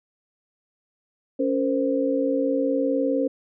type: tone cluster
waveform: sine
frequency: 277.6 / 462.3 / 522 Hz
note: C#4 / A#4 / C5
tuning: +3 / -14 / -4 cents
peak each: -23 / -27 / -24 dBFS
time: 1.39-3.28 s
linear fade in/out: 10 ms
effects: none